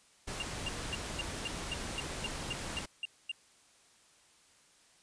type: noise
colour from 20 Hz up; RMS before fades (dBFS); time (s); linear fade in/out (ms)
pink; -40; 0.27-2.86; 10
type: tone bursts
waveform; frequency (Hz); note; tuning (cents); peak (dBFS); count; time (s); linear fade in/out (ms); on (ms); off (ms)
triangle; 2794; F7; 0; -32; 12; 0.4-3.316; 2; 23; 240
effects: white hiss -64 dBFS RMS until 5.02 s + resampled to 22050 Hz